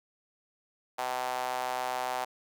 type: tone with high-pass filter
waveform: sawtooth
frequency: 126.9 Hz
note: B2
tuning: 47 cents sharp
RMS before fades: -33 dBFS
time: 0.98-2.25 s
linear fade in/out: 10 ms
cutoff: 770 Hz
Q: 3.5
effects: none